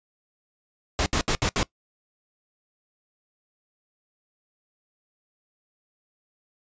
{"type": "noise bursts at uneven times", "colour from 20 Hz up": "pink", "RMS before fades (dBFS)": -23, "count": 5, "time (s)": [[0.99, 1.06], [1.13, 1.21], [1.28, 1.35], [1.42, 1.49], [1.56, 1.63]], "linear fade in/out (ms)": 0, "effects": ["noise-tail reverb RT60 0.1 s tail -21 dB re dry", "resampled to 16000 Hz"]}